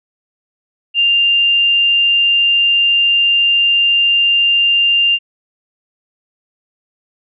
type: tone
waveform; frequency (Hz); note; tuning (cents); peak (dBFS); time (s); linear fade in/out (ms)
sine; 2794; F7; 0; -9; 0.94-5.19; 50
effects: none